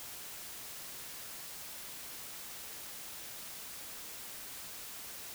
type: silence
effects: white hiss -46 dBFS RMS until 5.34 s